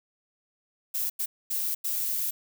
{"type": "noise bursts at uneven times", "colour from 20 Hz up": "violet", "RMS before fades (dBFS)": -29, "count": 4, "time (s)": [[0.94, 1.1], [1.19, 1.26], [1.5, 1.75], [1.84, 2.31]], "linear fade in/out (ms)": 10, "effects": []}